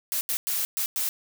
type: noise bursts at uneven times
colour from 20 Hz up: blue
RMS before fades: -27 dBFS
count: 5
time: 0.12-0.21 / 0.29-0.37 / 0.47-0.65 / 0.77-0.86 / 0.96-1.09 s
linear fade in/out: 0 ms
effects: none